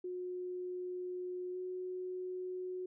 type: tone with pitch glide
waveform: sine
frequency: 362.2 to 366.8 Hz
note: F#4 to F#4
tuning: -37 to -15 cents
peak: -38 dBFS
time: 0.04-2.86 s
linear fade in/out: 5 ms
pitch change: +22 cents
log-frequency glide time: 1.52-1.57 s
effects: none